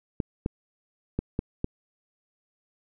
clicks, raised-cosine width 3 ms, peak -13 dBFS, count 5, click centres 0.202 / 0.461 / 1.19 / 1.391 / 1.644 s, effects none

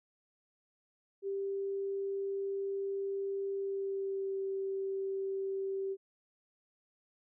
sine tone with pitch glide, 393.5 to 388.1 Hz, G4 to G4, +7 to -17 cents, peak -33 dBFS, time 1.22-5.97 s, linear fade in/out 50 ms, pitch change -24 cents, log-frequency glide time 3.55-4.39 s, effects none

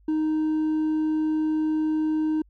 sine tone with hard clipping, 311.1 Hz, D#4, in tune, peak -22 dBFS, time 0.08-2.42 s, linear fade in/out 5 ms, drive 2 dB, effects added 50 Hz sine -54 dBFS peak until 2.49 s

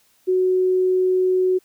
sine tone, 370 Hz, F#4, in tune, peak -15 dBFS, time 0.27-1.59 s, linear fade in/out 20 ms, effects white hiss -60 dBFS RMS until 1.64 s

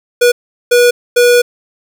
square tone bursts at uneven times, 485.4 Hz, B4, 30 cents flat, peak -6 dBFS, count 3, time 0.21-0.32 / 0.71-0.91 / 1.16-1.42 s, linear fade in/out 10 ms, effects none

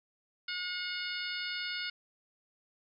harmonic tone with a mistuned harmonic, 722 Hz, F#5, 43 cents flat, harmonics 2 / 3 / 4 / 5 / 6 / 7, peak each -40 / -41 / -42 / -44 / -41 / -45 dBFS, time 0.48-1.9 s, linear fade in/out 5 ms, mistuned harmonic 6, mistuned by +25 cents, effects none

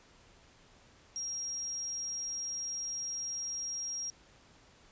sine tone, 5620 Hz, F8, 10 cents sharp, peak -35 dBFS, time 1.16-4.1 s, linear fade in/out 0 ms, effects pink hiss -61 dBFS RMS until 4.91 s + resampled to 16000 Hz

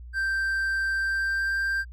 triangle tone with pitch glide, 1568 to 1579.8 Hz, G6 to G6, 0 to +13 cents, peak -22 dBFS, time 0.13-1.85 s, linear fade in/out 50 ms, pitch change +13 cents, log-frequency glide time 0.93-1.59 s, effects added 60 Hz sine -39 dBFS peak until 1.92 s

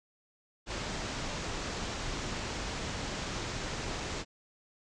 pink low-pass noise, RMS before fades -37 dBFS, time 0.66-4.25 s, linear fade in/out 50 ms, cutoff 7400 Hz, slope 48 dB/octave, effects none

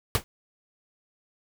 pink noise with exponential decay, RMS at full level -19 dBFS, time 0.15-0.24 s, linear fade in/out 0 ms, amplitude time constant 19 ms, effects none

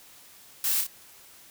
blue noise with echo, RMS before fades -27 dBFS, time 0.64-0.81 s, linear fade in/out 2 ms, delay 29 ms, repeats 2, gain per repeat -4 dB, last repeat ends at 0.868 s, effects white hiss -52 dBFS RMS until 1.5 s

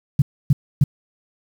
sine tone bursts, 140.6 Hz, C#3, 25 cents sharp, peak -9 dBFS, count 3, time 0.19-0.84 s, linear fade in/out 5 ms, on 30 ms, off 280 ms, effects 7-bit

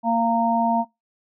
harmonic tone, 230.7 Hz, A#3, 18 cents flat, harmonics 1 / 3 / 4, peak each -22 / -22 / -22 dBFS, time 0.03-0.85 s, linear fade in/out 50 ms, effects noise-tail reverb RT60 0.2 s tail -22 dB re dry

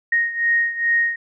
sine beating tone pair, 1864.7 / 1867.1 Hz, A#6 / A#6, 0 / +2 cents, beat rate 2.4 Hz, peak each -18 / -22 dBFS, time 0.12-1.16 s, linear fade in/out 5 ms, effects none

